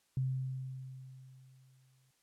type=tone with exponential decay; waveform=sine; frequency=130.81 Hz; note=C3; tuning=in tune; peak=-29 dBFS; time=0.17-2.11 s; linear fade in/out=2 ms; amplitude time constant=420 ms; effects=white hiss -74 dBFS RMS until 2.22 s + low-pass 11000 Hz 12 dB/octave